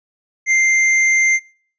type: tone with hard clipping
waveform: sine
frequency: 2093 Hz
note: C7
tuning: in tune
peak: -13 dBFS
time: 0.46-1.4 s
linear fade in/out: 50 ms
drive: 11 dB
effects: noise-tail reverb RT60 0.5 s tail -25 dB re dry + resampled to 16000 Hz